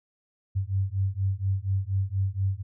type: beating tone pair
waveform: sine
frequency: 94.8 / 99 Hz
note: F#2 / G2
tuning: +43 / +18 cents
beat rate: 4.2 Hz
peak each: -27 dBFS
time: 0.55-2.63 s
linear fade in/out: 20 ms
effects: none